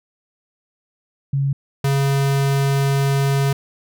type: tone pair in turn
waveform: sine / square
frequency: 138.3 / 138.3 Hz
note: C#3 / C#3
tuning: -4 / -4 cents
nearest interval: unison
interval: 0 cents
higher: neither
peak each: -16 / -16 dBFS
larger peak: neither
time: 1.33-1.53 / 1.84-3.53 s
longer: second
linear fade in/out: 5 ms
effects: none